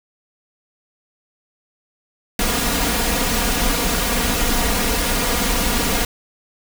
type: noise with comb filter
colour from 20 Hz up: pink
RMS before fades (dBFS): -19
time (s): 2.39-6.05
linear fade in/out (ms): 2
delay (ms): 4.2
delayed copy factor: +0.75
effects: none